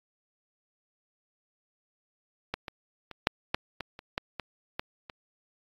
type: clicks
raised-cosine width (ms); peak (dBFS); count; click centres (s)
0.3; -14 / -21 / -25 / -6 / -9 / -18 / -27 / -13 / -18 / -15 / -25; 11; 2.54 / 2.682 / 3.113 / 3.271 / 3.545 / 3.807 / 3.991 / 4.179 / 4.397 / 4.795 / 5.098
effects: AAC 32 kbps